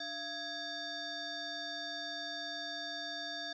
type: tone with frequency modulation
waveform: sine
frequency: 2637 Hz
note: E7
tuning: in tune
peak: -38 dBFS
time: 0-3.53 s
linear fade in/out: 5 ms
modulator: 977 Hz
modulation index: 2.4
effects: none